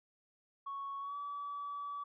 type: tone with pitch glide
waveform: sine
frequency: 1108.7 to 1147.1 Hz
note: C#6 to D6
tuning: 0 to -41 cents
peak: -38 dBFS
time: 0.66-2.04 s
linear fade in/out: 10 ms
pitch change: +59 cents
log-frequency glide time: 1-1.16 s
effects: tanh soft clip ceiling -35 dBFS